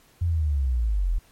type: linear sweep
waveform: sine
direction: down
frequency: 88.5 to 38.44 Hz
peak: -20 dBFS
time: 0.21-1.19 s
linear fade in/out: 10 ms
effects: pink hiss -58 dBFS RMS until 1.31 s + MP3 64 kbps